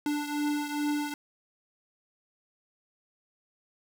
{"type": "beating tone pair", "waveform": "square", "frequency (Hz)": [293.7, 296.1], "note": ["D4", "D4"], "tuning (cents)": [0, 14], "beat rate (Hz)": 2.4, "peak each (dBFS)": [-30, -35], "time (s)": [0.06, 1.14], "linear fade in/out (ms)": 2, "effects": []}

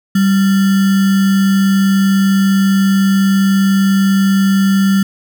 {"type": "tone with sample-and-hold", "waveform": "sine", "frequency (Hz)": 194.7, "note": "G3", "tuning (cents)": -12, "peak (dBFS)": -8, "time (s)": [0.15, 5.03], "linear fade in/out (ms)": 5, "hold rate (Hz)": 1575, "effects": []}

